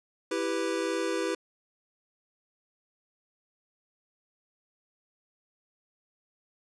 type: chord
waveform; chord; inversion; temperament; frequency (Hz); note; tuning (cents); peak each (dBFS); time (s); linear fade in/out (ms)
square; E minor; none; equal; 329.6 / 392 / 493.9; E4 / G4 / B4; 0 / 0 / 0; -33; 0.31-1.35; 5
effects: resampled to 22050 Hz + 11-bit